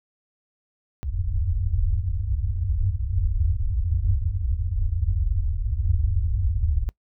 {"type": "low-pass noise", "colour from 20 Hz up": "white", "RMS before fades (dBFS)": -23, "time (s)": [1.03, 6.89], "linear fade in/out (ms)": 0, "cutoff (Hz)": 100, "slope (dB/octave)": 96, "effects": ["noise-tail reverb RT60 0.1 s tail -23 dB re dry"]}